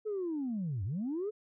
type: linear two-way sweep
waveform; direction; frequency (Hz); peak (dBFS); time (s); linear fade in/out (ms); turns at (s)
sine; down then up; 440 to 87.31 to 440; -31; 0.05-1.31; 20; 0.84
effects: tanh soft clip ceiling -29 dBFS